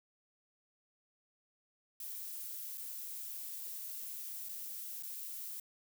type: noise with dropouts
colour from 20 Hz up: violet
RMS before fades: -44 dBFS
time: 2-5.6 s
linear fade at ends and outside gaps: 2 ms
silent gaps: 2.774-2.778 / 4.487-4.491 / 5.026-5.032 s
effects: none